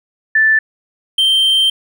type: tone pair in turn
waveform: sine / triangle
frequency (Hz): 1760 / 3136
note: A6 / G7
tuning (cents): 0 / 0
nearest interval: minor seventh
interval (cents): 1000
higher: second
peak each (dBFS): -8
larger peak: neither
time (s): 0.35-0.59 / 1.18-1.7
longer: second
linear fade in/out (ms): 5
effects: none